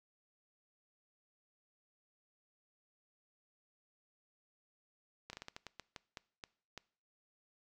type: slowing click train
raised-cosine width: 0.2 ms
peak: -28 dBFS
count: 12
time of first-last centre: 5.3-6.777 s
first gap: 31 ms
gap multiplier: 1.27
effects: noise-tail reverb RT60 0.5 s tail -22 dB re dry